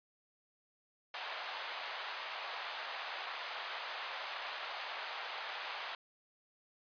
pink band-pass noise, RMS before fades -43 dBFS, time 1.14-5.95 s, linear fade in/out 2 ms, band 690 to 4200 Hz, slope 24 dB/octave, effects resampled to 11025 Hz

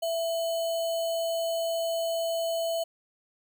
sine tone with sample-and-hold, 664 Hz, E5, 12 cents sharp, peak -26 dBFS, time 0.02-2.84 s, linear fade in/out 10 ms, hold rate 3675 Hz, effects none

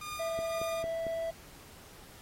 sawtooth tone with tremolo, 1214 Hz, D#6, 43 cents flat, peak -34 dBFS, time 0.01-0.83 s, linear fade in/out 5 ms, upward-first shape triangle, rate 2 Hz, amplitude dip 55%
triangle tone, 659.3 Hz, E5, in tune, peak -30 dBFS, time 0.19-1.31 s, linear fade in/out 10 ms
click train, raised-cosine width 2 ms, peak -28 dBFS, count 4, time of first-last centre 0.39-1.067 s, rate 4.43 Hz
effects pink hiss -54 dBFS RMS until 2.21 s + AAC 48 kbps

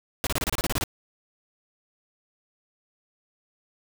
pink noise bursts, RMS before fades -26 dBFS, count 11, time 0.24-0.838 s, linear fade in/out 0 ms, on 28 ms, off 29 ms, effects none

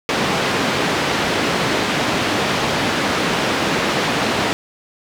pink band-pass noise, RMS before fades -19 dBFS, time 0.09-4.53 s, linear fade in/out 0 ms, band 180 to 4100 Hz, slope 12 dB/octave, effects none

